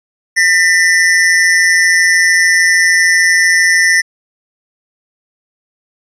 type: tone pair together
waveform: square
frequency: 1805 / 1978.1 Hz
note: A6 / B6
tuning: +44 / +2 cents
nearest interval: major second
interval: 158 cents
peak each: -11 dBFS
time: 0.36-4.02 s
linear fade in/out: 20 ms
effects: resampled to 22050 Hz